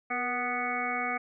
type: harmonic tone with a mistuned harmonic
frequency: 246.9 Hz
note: B3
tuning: in tune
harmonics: 1 / 2 / 3 / 5 / 6 / 7 / 8 / 9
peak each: -39 / -41 / -34 / -35 / -40 / -44 / -41 / -33 dBFS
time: 0.1-1.18 s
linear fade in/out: 10 ms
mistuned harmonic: 2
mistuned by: -46 cents
effects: none